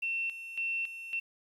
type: tone with tremolo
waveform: sine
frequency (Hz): 2700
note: E7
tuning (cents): +41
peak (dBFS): -30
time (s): 0.02-1.2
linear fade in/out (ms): 10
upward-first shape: square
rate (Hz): 1.8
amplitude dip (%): 70
effects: 10-bit